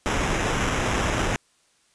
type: noise with sample-and-hold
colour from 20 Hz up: pink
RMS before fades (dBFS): -24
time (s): 0.06-1.36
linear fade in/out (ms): 0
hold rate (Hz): 4410
effects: white hiss -63 dBFS RMS until 1.94 s + resampled to 22050 Hz